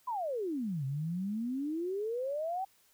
sine exponential two-way sweep, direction down then up, 1040 to 130.81 to 786 Hz, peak -32 dBFS, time 0.07-2.65 s, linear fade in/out 10 ms, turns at 0.85 s, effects white hiss -67 dBFS RMS until 2.93 s

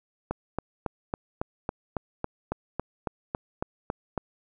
click train, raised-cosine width 1 ms, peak -14 dBFS, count 15, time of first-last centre 0.31-4.177 s, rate 3.62 Hz, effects none

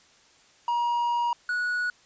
triangle tone pair in turn, 952 / 1464.4 Hz, A#5 / F#6, +36 / -18 cents, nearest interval perfect fifth, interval 746 cents, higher second, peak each -21 / -23 dBFS, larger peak first, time 0.68-1.33 / 1.49-1.9 s, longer first, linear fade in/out 2 ms, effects white hiss -58 dBFS RMS until 2.05 s + resampled to 16000 Hz

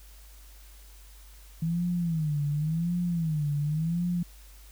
sine tone with vibrato, 160 Hz, D#3, 49 cents sharp, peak -25 dBFS, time 1.62-4.23 s, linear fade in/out 5 ms, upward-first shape sine, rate 0.91 Hz, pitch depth 170 cents each way, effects added 50 Hz sine -48 dBFS peak until 4.71 s + white hiss -56 dBFS RMS until 4.71 s

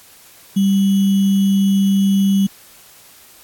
sine tone with sample-and-hold, 196 Hz, G3, in tune, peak -11 dBFS, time 0.56-2.47 s, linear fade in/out 10 ms, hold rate 3150 Hz, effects white hiss -45 dBFS RMS until 3.43 s + AAC 64 kbps

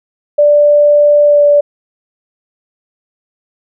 sine tone with pitch glide, 587.3 to 581.6 Hz, D5 to D5, 0 to -17 cents, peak -4 dBFS, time 0.38-1.61 s, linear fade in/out 10 ms, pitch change -17 cents, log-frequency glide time 1.24-1.45 s, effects none

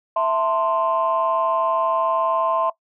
sine chord, A minor, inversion second, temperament equal with one note detuned, 659.3 / 893.8 / 1046.5 Hz, E5 / A5 / C6, 0 / +27 / 0 cents, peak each -20 / -25 / -20 dBFS, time 0.16-2.7 s, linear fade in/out 5 ms, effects noise-tail reverb RT60 0.1 s tail -18 dB re dry + tanh soft clip ceiling -10 dBFS

